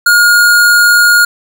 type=tone; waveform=square; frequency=1429 Hz; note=F6; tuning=39 cents sharp; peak=-5 dBFS; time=0.06-1.25 s; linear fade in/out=5 ms; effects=none